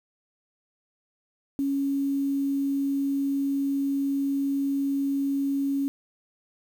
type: tone with quantisation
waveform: sine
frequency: 277.2 Hz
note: C#4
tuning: in tune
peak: -23 dBFS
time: 1.59-5.88 s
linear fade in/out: 0 ms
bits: 8
effects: none